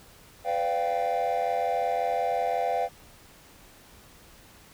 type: chord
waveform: triangle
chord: G dominant seventh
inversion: first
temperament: equal with one note detuned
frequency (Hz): 503.7 / 587.3 / 698.5 / 784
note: B4 / D5 / F5 / G5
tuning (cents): +34 / 0 / 0 / 0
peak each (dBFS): -28 / -31 / -25 / -27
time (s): 0.44-2.89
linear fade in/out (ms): 50
effects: tanh soft clip ceiling -17 dBFS + pink hiss -53 dBFS RMS until 4.73 s